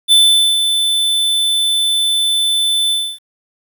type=tone with ADSR envelope; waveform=square; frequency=3520 Hz; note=A7; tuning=in tune; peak=-6 dBFS; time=0.08-3.19 s; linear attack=39 ms; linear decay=450 ms; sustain=-7 dB; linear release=280 ms; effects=8-bit